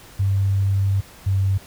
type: tone pair in turn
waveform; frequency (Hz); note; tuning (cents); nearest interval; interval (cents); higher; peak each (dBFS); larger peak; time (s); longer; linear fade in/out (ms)
sine; 98 / 96.87; G2 / G2; 0 / -20; unison; 20; first; -16; neither; 0.19-1.01 / 1.26-1.58; first; 10
effects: pink hiss -45 dBFS RMS until 1.66 s